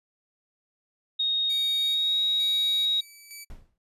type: tone with pitch glide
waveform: sine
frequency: 3729 to 3796 Hz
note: A#7 to A#7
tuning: 0 to +31 cents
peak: -22 dBFS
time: 1.19-3.01 s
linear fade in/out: 10 ms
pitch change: +31 cents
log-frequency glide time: 1.77-2.21 s
type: tone with tremolo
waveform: 10% pulse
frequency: 2300 Hz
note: D7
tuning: 37 cents flat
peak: -31 dBFS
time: 1.49-3.45 s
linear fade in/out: 20 ms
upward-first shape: square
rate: 1.1 Hz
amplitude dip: 60%
type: noise with exponential decay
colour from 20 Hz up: brown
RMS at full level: -37 dBFS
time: 3.5-3.78 s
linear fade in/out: 1 ms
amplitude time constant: 59 ms
effects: noise-tail reverb RT60 0.1 s tail -23 dB re dry + resampled to 32000 Hz